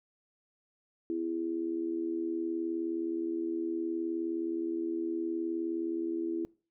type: tone with amplitude modulation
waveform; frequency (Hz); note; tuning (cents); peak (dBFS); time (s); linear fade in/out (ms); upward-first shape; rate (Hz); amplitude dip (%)
sine; 333; E4; +18; -27; 1.1-6.45; 0; sine; 79.3; 70
effects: noise-tail reverb RT60 0.4 s tail -24 dB re dry